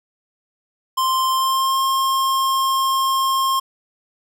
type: tone with pitch glide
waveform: square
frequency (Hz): 1046.5 to 1067.9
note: C6 to C6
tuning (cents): 0 to +35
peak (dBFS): -17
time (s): 0.97-3.6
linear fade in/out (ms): 10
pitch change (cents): +35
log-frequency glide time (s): 1.26-1.8
effects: none